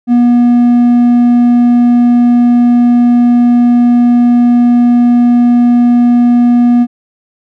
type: tone with hard clipping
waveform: sine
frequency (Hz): 241.2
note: B3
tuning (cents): -41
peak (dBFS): -5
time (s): 0.07-6.87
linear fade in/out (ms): 50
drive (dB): 3
effects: none